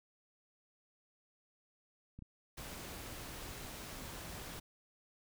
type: clicks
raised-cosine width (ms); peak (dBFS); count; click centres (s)
5; -37; 5; 2.19 / 2.223 / 2.731 / 3.491 / 3.649
type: noise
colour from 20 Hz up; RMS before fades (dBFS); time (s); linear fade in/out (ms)
pink; -47; 2.57-4.6; 10
effects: none